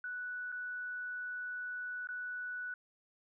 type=tone with dropouts; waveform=sine; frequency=1480 Hz; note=F#6; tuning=in tune; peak=-38 dBFS; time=0.04-2.74 s; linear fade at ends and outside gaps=2 ms; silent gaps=0.519-0.524 / 2.072-2.088 s; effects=none